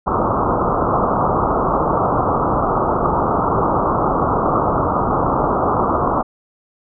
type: low-pass noise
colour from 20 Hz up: white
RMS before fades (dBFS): -17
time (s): 0.06-6.23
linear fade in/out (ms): 20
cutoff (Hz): 1300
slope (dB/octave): 96
effects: none